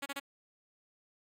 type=tone bursts; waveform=5% pulse; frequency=279.1 Hz; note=C#4; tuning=12 cents sharp; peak=-25 dBFS; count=3; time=0.02-0.199 s; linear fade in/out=10 ms; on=41 ms; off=28 ms; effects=AAC 64 kbps